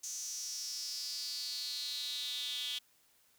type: tone with high-pass filter sweep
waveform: square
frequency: 133.5 Hz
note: C3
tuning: 35 cents sharp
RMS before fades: -40 dBFS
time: 0.03-2.79 s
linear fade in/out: 10 ms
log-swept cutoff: 6300 to 3300 Hz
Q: 7.2
effects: white hiss -69 dBFS RMS until 3.38 s